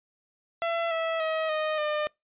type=tone with pitch steps; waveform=sawtooth; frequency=672 / 654 / 636.5 / 619.4 / 602.8 Hz; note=E5 / E5 / D#5 / D#5 / D5; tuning=+33 / -14 / +39 / -8 / +45 cents; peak=-22 dBFS; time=0.62-2.07 s; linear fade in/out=0 ms; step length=290 ms; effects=noise-tail reverb RT60 0.2 s tail -26 dB re dry + resampled to 8000 Hz